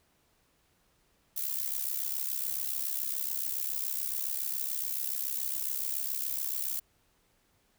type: noise with amplitude modulation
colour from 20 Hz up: violet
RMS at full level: -30 dBFS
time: 1.36-6.8 s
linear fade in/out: 10 ms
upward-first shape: sine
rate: 67.1 Hz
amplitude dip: 80%
effects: pink hiss -70 dBFS RMS until 7.78 s